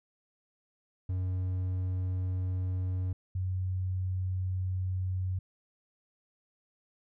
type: tone pair in turn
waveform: triangle / sine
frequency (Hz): 92.2 / 92.84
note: F#2 / F#2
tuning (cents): -6 / +6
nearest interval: unison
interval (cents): 12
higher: second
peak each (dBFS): -27 / -29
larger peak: first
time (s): 1.09-3.13 / 3.35-5.39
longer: neither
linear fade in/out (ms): 5
effects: none